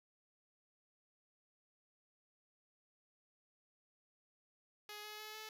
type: tone with pitch steps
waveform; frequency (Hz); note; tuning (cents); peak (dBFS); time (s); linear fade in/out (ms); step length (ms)
5% pulse; 418.7 / 423.6 / 428.5 / 433.5; G#4 / G#4 / A4 / A4; +14 / +34 / -46 / -26; -36; 4.89-5.49; 2; 150
effects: none